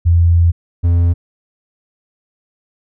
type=tone pair in turn; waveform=sine / triangle; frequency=85.1 / 85.99 Hz; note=F2 / F2; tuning=-44 / -26 cents; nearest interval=unison; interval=18 cents; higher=second; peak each=-7 dBFS; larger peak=neither; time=0.05-0.52 / 0.83-1.14 s; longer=first; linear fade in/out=20 ms; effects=none